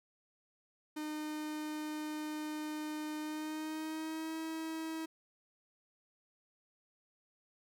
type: tone with pitch glide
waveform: 45% pulse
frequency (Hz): 305.2 to 321.1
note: D#4 to E4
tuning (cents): -33 to -45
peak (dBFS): -38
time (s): 0.96-5.06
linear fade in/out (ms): 10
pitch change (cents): +88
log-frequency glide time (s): 3.19-4.38
effects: none